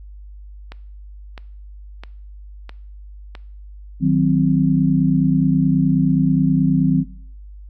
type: click train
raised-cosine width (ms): 0.3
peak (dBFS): -19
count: 5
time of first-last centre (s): 0.72-3.352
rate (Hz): 1.52
type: chord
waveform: sine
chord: C diminished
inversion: first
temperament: equal with one note detuned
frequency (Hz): 155.56 / 185 / 260.6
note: Eb3 / Gb3 / C4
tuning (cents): 0 / 0 / -7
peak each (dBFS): -17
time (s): 4-7.05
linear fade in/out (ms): 50
effects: noise-tail reverb RT60 0.6 s tail -20 dB re dry + added 50 Hz sine -35 dBFS peak until 7.69 s